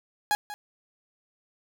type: tone with echo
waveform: 30% pulse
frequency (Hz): 830.6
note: G#5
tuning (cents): 0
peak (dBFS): -19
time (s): 0.31-0.35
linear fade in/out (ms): 0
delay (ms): 190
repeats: 1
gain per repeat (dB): -14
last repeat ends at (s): 0.54
effects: none